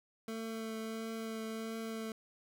25% pulse tone with vibrato, 223.1 Hz, A3, 24 cents sharp, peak -35 dBFS, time 0.28-2.12 s, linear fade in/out 2 ms, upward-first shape triangle, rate 1.5 Hz, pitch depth 15 cents each way, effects none

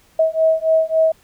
sine beating tone pair, 640 / 643.6 Hz, D#5 / E5, +49 / -42 cents, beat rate 3.6 Hz, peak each -16 dBFS, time 0.19-1.12 s, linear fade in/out 5 ms, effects pink hiss -54 dBFS RMS until 1.23 s

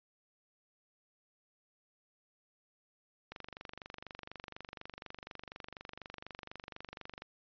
click train, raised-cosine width 0.3 ms, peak -28 dBFS, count 95, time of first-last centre 3.32-7.22 s, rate 24.1 Hz, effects resampled to 11025 Hz

